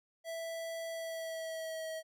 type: tone with pitch glide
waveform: square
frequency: 659.3 to 640.2 Hz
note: E5 to D#5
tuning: 0 to +49 cents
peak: -39 dBFS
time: 0.24-2.03 s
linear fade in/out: 50 ms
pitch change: -51 cents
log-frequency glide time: 0.9-1.89 s
effects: none